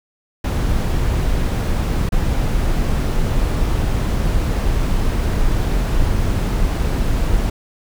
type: noise with dropouts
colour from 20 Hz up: brown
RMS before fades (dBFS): -17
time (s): 0.44-7.5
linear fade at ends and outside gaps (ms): 5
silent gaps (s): 2.091-2.121
effects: none